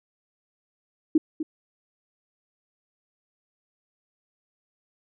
sine tone with echo, 313.4 Hz, D#4, 13 cents sharp, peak -14 dBFS, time 1.15-1.18 s, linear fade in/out 5 ms, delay 250 ms, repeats 1, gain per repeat -11 dB, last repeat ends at 1.43 s, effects none

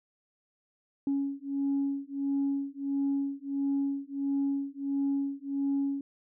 sine beating tone pair, 277.2 / 278.7 Hz, C#4 / C#4, 0 / +9 cents, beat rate 1.5 Hz, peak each -30 dBFS, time 1.07-6.01 s, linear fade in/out 2 ms, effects tanh soft clip ceiling -22 dBFS

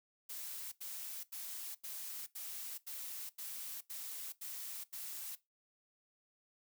blue noise bursts, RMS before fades -45 dBFS, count 10, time 0.29-5.355 s, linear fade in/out 10 ms, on 430 ms, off 85 ms, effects noise-tail reverb RT60 0.2 s tail -18 dB re dry

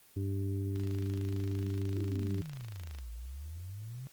harmonic tone, 98 Hz, G2, in tune, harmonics 1 / 2 / 3 / 4, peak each -32 / -46 / -40 / -43 dBFS, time 0.16-2.42 s, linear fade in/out 10 ms
click train, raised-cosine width 0.2 ms, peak -32 dBFS, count 60, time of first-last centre 0.76-2.986 s, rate 26.5 Hz
sine exponential two-way sweep, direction down then up, 349.2 to 55 to 134.4 Hz, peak -40 dBFS, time 1.97-4.07 s, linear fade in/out 0 ms, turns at 3.11 s
effects white hiss -61 dBFS RMS until 4.12 s + Opus 24 kbps

